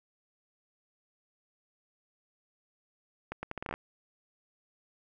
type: accelerating click train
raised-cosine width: 0.5 ms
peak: -21 dBFS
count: 10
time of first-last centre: 3.32-3.74 s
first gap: 110 ms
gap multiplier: 0.76
effects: none